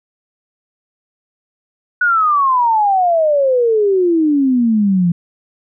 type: exponential sweep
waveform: sine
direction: down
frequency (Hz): 1480 to 168.2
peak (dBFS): -10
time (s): 2.01-5.12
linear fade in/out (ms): 5
effects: none